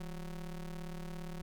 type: ring-modulated tone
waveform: square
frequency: 92.8 Hz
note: F#2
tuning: 6 cents sharp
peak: -38 dBFS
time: 0-1.42 s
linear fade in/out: 5 ms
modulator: 74.1 Hz
effects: none